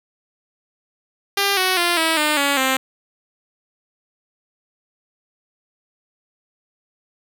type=tone with pitch steps; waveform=5% pulse; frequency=398.9 / 372.2 / 347.3 / 324 / 302.3 / 282.1 / 263.2 Hz; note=G4 / F#4 / F4 / E4 / D#4 / C#4 / C4; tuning=+30 / +10 / -10 / -30 / -50 / +30 / +10 cents; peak=-5 dBFS; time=1.37-2.77 s; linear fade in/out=5 ms; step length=200 ms; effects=none